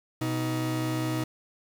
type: tone pair together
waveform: 40% pulse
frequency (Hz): 125.09 / 315.2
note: B2 / D#4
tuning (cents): +23 / +23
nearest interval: octave + major third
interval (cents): 1600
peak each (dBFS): -29 / -29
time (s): 0.21-1.24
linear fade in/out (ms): 5
effects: 9-bit